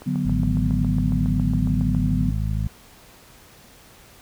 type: click train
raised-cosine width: 1 ms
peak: -25 dBFS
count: 15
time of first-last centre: 0.02-1.948 s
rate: 7.26 Hz
type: chord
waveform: sine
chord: B minor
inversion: first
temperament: equal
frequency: 146.83 / 185 / 246.9 Hz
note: D3 / F#3 / B3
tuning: 0 / 0 / 0 cents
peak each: -25 dBFS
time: 0.06-2.31 s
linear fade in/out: 10 ms
type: harmonic tone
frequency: 53 Hz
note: G#1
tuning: 36 cents sharp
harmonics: 1 / 2 / 3 / 4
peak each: -24 / -25 / -29 / -34 dBFS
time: 0.25-2.68 s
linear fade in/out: 5 ms
effects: pink hiss -49 dBFS RMS until 4.21 s